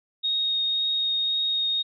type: tone with vibrato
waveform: sine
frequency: 3729 Hz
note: A#7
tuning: in tune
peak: -22 dBFS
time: 0.23-1.83 s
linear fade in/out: 20 ms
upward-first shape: triangle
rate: 1.9 Hz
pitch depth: 8 cents each way
effects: none